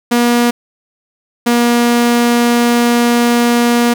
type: tone pair in turn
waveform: sawtooth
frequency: 239.4 / 238.4 Hz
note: A#3 / A#3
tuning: +46 / +39 cents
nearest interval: unison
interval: 7 cents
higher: first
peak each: -5 dBFS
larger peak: neither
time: 0.11-0.51 / 1.46-3.94 s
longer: second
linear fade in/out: 10 ms
effects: none